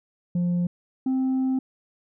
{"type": "tone pair in turn", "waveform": "sine", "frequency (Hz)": [175.7, 261.5], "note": ["F3", "C4"], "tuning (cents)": [11, -1], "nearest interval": "perfect fifth", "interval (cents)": 688, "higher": "second", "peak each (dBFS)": [-18, -18], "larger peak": "neither", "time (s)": [[0.35, 0.67], [1.06, 1.59]], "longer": "second", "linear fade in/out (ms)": 5, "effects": ["tanh soft clip ceiling -20 dBFS"]}